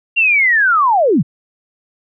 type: linear sweep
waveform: sine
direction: down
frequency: 2794 to 112.8 Hz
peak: -9 dBFS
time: 0.16-1.23 s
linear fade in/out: 20 ms
effects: none